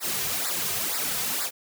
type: noise with flanger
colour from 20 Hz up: white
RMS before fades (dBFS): -28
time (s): 0-1.51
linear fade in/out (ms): 50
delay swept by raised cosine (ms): 0.32 to 3.62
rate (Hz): 2.1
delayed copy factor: -0.95
effects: none